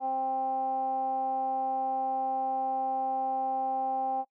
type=tone with low-pass filter; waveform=15% pulse; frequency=263.6 Hz; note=C4; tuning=13 cents sharp; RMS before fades=-30 dBFS; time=0-4.25 s; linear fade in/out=50 ms; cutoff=780 Hz; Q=9.5; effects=noise-tail reverb RT60 0.1 s tail -24 dB re dry